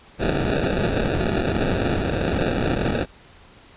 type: noise with sample-and-hold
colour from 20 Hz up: white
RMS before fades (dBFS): -22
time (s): 0.18-3.06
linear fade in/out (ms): 50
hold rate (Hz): 1050
effects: pink hiss -49 dBFS RMS until 3.76 s + resampled to 8000 Hz